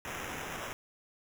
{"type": "noise with sample-and-hold", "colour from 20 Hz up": "white", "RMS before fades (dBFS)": -40, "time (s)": [0.05, 0.73], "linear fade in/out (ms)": 0, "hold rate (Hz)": 4410, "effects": []}